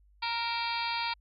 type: harmonic tone with a mistuned harmonic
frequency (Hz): 466.2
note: A#4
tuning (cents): 0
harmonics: 2 / 3 / 4 / 5 / 6 / 7 / 8 / 9 / 10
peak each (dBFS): -33 / -41 / -44 / -37 / -42 / -42 / -41 / -40 / -40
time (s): 0.22-1.14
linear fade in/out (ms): 10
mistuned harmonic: 6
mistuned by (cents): -60
effects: added 50 Hz sine -59 dBFS peak until 1.2 s